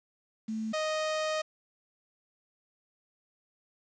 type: tone pair in turn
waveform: sine / sawtooth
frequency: 220 / 622.3 Hz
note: A3 / D#5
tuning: 0 / 0 cents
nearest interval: octave + tritone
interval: 1800 cents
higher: second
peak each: -31 / -25 dBFS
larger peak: second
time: 0.48-0.73 / 0.73-1.42 s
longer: second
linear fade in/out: 10 ms
effects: resampled to 16000 Hz + 9-bit